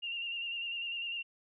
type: tone with vibrato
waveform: sine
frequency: 2779 Hz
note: F7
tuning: 9 cents flat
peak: -35 dBFS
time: 0.02-1.23 s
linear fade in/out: 20 ms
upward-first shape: square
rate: 10 Hz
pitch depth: 31 cents each way
effects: none